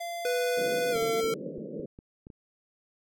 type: tone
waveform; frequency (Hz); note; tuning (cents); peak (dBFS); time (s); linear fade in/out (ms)
square; 688; F5; -26; -34; 0-1.21; 10
type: tone with pitch glide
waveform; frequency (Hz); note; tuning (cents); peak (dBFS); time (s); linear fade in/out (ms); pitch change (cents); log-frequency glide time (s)
square; 493.9 to 450.3; B4 to A4; 0 to +40; -27; 0.25-1.34; 2; -160; 0.91-0.97
type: band-pass noise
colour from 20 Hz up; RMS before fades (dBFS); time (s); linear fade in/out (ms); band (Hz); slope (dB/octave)
white; -38; 0.57-1.86; 5; 140 to 560; 96
type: clicks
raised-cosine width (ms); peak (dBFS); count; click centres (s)
3; -33; 8; 0.959 / 1.024 / 1.243 / 1.582 / 1.798 / 1.989 / 2.269 / 2.302
effects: none